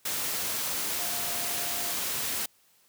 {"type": "tone in noise", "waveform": "sine", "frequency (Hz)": 698.5, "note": "F5", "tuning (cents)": 0, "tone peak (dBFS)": -42, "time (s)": [0.99, 1.92], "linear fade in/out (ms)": 5, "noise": "white", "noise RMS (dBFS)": -31, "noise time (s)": [0.05, 2.46], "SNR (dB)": -14, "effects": ["white hiss -64 dBFS RMS until 2.88 s", "high-pass 80 Hz 12 dB/octave"]}